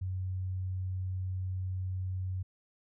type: tone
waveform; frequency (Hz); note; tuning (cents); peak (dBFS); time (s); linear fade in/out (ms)
sine; 93; F#2; +9; -32; 0.01-2.43; 10
effects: none